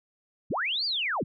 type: linear two-way sweep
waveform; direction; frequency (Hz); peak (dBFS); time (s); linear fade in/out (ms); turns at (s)
sine; up then down; 56 to 4826 to 56; -26; 0.5-1.24; 10; 0.85
effects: none